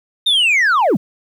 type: linear sweep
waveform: sine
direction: down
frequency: 3719 to 135.8 Hz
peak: -8 dBFS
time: 0.26-0.97 s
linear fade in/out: 10 ms
effects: tanh soft clip ceiling -10 dBFS + 8-bit